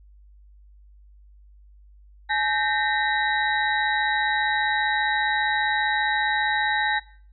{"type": "tone cluster", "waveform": "sine", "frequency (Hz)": [849, 1563, 1836, 1991, 3852], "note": ["G#5", "G6", "A#6", "B6", "B7"], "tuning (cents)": [38, -6, -27, 14, -44], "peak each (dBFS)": [-25, -28, -25, -33, -31], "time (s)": [2.29, 7], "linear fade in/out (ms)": 20, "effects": ["noise-tail reverb RT60 0.5 s tail -19 dB re dry", "added 50 Hz sine -48 dBFS peak until 7.32 s"]}